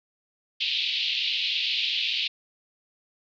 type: band-pass noise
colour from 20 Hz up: pink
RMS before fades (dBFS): -27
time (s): 0.6-2.28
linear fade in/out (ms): 10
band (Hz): 2600 to 4200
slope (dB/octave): 48
effects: none

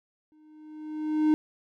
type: tone with exponential growth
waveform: triangle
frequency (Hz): 307.4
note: D#4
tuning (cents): -21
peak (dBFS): -15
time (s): 0.32-1.34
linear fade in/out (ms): 0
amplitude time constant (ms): 220
effects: none

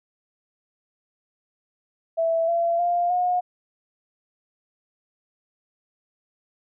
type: tone with pitch steps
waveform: sine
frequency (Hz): 659.3 / 679 / 699.3 / 720.2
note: E5 / F5 / F5 / F#5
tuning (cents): 0 / -49 / +2 / -47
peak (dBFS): -19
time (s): 2.17-3.41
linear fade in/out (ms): 20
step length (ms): 310
effects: none

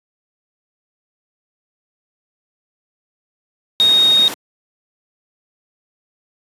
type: tone in noise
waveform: sine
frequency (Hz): 3729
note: A#7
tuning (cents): 0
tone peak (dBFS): -9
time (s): 3.8-4.28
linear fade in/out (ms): 0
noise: pink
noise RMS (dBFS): -26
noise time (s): 3.8-4.34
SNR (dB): +14
effects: high-pass 200 Hz 12 dB/octave + resampled to 32000 Hz

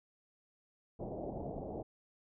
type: low-pass noise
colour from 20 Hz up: white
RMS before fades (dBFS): -42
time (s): 0.99-1.83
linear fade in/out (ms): 10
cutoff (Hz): 730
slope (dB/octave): 48
effects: none

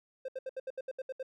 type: tone bursts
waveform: triangle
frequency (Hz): 523.3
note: C5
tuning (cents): 0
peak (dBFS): -33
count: 10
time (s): 0.25-1.229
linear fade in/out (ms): 5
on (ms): 34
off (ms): 71
effects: none

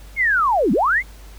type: linear two-way sweep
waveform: sine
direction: down then up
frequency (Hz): 2217 to 174.1 to 2217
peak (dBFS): -14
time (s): 0.16-1.03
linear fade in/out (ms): 50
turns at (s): 0.72
effects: added 50 Hz sine -38 dBFS peak until 1.38 s + pink hiss -47 dBFS RMS until 1.38 s

